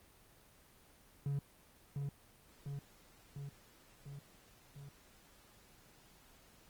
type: tone with echo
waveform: triangle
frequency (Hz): 140.9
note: C#3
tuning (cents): +29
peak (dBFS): -32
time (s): 1.26-1.39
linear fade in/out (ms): 2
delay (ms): 700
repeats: 5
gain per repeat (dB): -3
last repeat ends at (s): 4.89
effects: pink hiss -64 dBFS RMS until 6.69 s + Opus 24 kbps